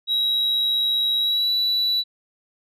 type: tone with pitch glide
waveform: sine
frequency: 3855 to 3945 Hz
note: B7 to B7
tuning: -43 to -3 cents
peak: -16 dBFS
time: 0.07-2.04 s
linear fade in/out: 50 ms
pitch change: +40 cents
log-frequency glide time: 1.19-1.51 s
effects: tanh soft clip ceiling -17 dBFS